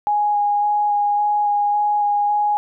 sine tone with vibrato, 827 Hz, G#5, 8 cents flat, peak -15 dBFS, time 0.07-2.57 s, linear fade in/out 0 ms, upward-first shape square, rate 1.8 Hz, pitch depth 9 cents each way, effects none

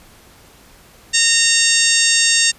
harmonic tone, 920 Hz, A#5, 23 cents flat, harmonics 2 / 3 / 4 / 5 / 6 / 7 / 8 / 9, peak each -20 / -20 / -20 / -20 / -20 / -20 / -20 / -20 dBFS, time 1.13-2.52 s, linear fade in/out 20 ms, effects pink hiss -46 dBFS RMS until 2.58 s + resampled to 32000 Hz

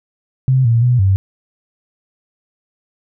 sine tone with pitch steps, 130.8 / 116.1 / 123.5 / 96.3 Hz, C3 / A#2 / B2 / G2, 0 / -7 / 0 / -30 cents, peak -9 dBFS, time 0.48-1.16 s, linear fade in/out 0 ms, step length 170 ms, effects none

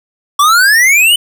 square exponential sweep, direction up, 1126 to 3035 Hz, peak -6 dBFS, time 0.39-1.16 s, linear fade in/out 5 ms, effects none

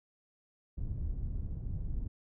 pink low-pass noise, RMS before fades -36 dBFS, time 0.77-2.08 s, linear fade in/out 10 ms, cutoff 110 Hz, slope 12 dB/octave, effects none

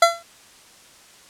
25% pulse tone with exponential decay, 678 Hz, E5, 49 cents sharp, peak -4 dBFS, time 0.02-0.23 s, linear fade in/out 5 ms, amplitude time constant 44 ms, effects white hiss -49 dBFS RMS until 1.29 s + low-pass 9000 Hz 12 dB/octave

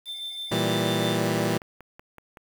triangle tone with tremolo, 3558 Hz, A7, 19 cents sharp, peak -29 dBFS, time 0.05-1.19 s, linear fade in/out 50 ms, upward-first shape sine, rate 6.1 Hz, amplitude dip 40%
15% pulse chord, E diminished, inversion second, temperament equal, 116.54 / 164.81 / 196 Hz, Bb2 / E3 / G3, 0 / 0 / 0 cents, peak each -21 dBFS, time 0.51-1.58 s, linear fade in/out 10 ms
click train, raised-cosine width 0.5 ms, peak -29 dBFS, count 6, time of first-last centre 1.43-2.372 s, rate 5.31 Hz
effects 8-bit

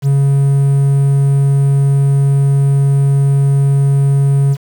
triangle tone with quantisation, 138.9 Hz, C#3, 4 cents sharp, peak -6 dBFS, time 0.02-4.57 s, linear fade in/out 50 ms, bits 6, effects none

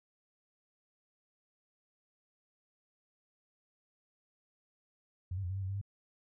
sine tone with pitch steps, 90.5 / 98.1 / 88.1 / 95.9 / 97.7 / 94.2 / 98.1 / 99.9 Hz, F#2 / G2 / F2 / G2 / G2 / F#2 / G2 / G2, -38 / +2 / +16 / -37 / -5 / +32 / +2 / +33 cents, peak -34 dBFS, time 5.31-5.814 s, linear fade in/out 5 ms, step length 63 ms, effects none

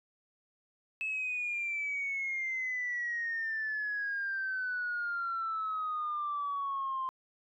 sine exponential sweep, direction down, 2608 to 1042 Hz, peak -31 dBFS, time 1.01-7.09 s, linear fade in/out 0 ms, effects tanh soft clip ceiling -27 dBFS

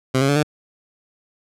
15% pulse tone with pitch steps, 130.81 / 137 / 143.48 / 150.26 Hz, C3 / C#3 / D3 / D3, 0 / -20 / -40 / +40 cents, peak -9 dBFS, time 0.14-0.432 s, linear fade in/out 10 ms, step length 73 ms, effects low-pass 10000 Hz 12 dB/octave

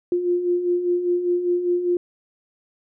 sine beating tone pair, 349.2 / 354.2 Hz, F4 / F4, 0 / +24 cents, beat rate 5 Hz, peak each -27 / -19 dBFS, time 0.12-1.97 s, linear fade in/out 2 ms, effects none

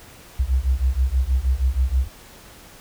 sine beating tone pair, 61.74 / 68.04 Hz, B1 / C#2, 0 / -32 cents, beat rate 6.3 Hz, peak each -20 dBFS, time 0.39-2.08 s, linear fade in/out 10 ms, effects pink hiss -45 dBFS RMS until 2.8 s

